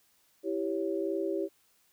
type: chord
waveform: sine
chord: C# diminished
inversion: first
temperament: equal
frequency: 329.6 / 392 / 554.4 Hz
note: E4 / G4 / C#5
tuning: 0 / 0 / 0 cents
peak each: -33 / -32 / -36 dBFS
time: 0.43-1.49 s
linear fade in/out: 50 ms
effects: white hiss -68 dBFS RMS until 1.92 s